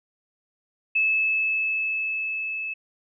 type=tone with level ramp; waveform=sine; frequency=2607 Hz; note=E7; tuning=20 cents flat; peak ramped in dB=-18 to -28 dBFS; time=0.95-2.74 s; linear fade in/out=10 ms; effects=none